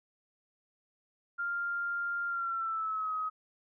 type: tone with pitch glide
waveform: sine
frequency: 1396.9 to 1266.2 Hz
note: F6 to D#6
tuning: 0 to +30 cents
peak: -31 dBFS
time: 1.38-3.3 s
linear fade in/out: 20 ms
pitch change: -170 cents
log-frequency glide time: 2.27-3.13 s
effects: none